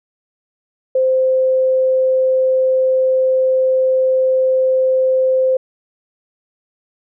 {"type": "tone", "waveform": "sine", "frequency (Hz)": 520, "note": "C5", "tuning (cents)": -11, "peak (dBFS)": -11, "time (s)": [0.95, 5.57], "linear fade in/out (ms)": 5, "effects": []}